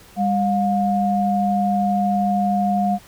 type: tone pair together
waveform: sine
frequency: 200 / 712.7 Hz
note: G3 / F5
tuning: +35 / +35 cents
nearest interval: octave + minor seventh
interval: 2200 cents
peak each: -19 dBFS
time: 0.16-2.99 s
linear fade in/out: 50 ms
effects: pink hiss -47 dBFS RMS until 3.07 s